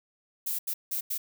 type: noise bursts at uneven times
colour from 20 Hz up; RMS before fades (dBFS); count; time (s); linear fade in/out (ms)
violet; -31; 4; 0.46-0.59 / 0.67-0.74 / 0.91-1.01 / 1.1-1.18; 10
effects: none